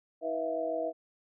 sine tone cluster, 321.4 / 487.8 / 649 / 696 Hz, E4 / B4 / E5 / F5, -44 / -21 / -27 / -6 cents, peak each -39 / -36 / -32 / -39 dBFS, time 0.21-0.93 s, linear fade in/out 50 ms, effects none

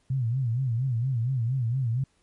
sine tone with vibrato, 123.47 Hz, B2, in tune, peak -23 dBFS, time 0.1-2.04 s, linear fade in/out 5 ms, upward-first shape sine, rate 4.3 Hz, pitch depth 160 cents each way, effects pink hiss -68 dBFS RMS until 2.22 s + MP3 48 kbps

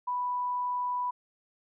sine tone, 987.8 Hz, B5, in tune, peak -28 dBFS, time 0.07-1.11 s, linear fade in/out 10 ms, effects none

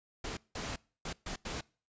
pink noise bursts at uneven times, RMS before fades -39 dBFS, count 5, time 0.24-0.37 / 0.55-0.76 / 1.05-1.13 / 1.26-1.36 / 1.45-1.61 s, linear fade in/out 5 ms, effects noise-tail reverb RT60 0.4 s tail -24 dB re dry + resampled to 16000 Hz

